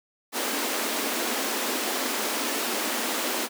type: high-pass noise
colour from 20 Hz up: pink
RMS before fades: -28 dBFS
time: 0.32-3.49 s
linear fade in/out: 50 ms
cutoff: 220 Hz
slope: 96 dB/octave
effects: none